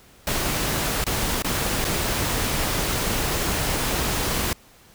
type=noise with dropouts; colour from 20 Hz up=pink; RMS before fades=-24 dBFS; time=0.27-4.53 s; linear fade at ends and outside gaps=2 ms; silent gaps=1.041-1.065 / 1.422-1.445 / 1.845-1.849 s; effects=pink hiss -52 dBFS RMS until 4.94 s